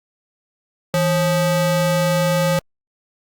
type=ring-modulated tone; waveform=square; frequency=351.2 Hz; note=F4; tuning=10 cents sharp; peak=-13 dBFS; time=0.94-2.59 s; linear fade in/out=0 ms; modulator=188 Hz; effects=Opus 48 kbps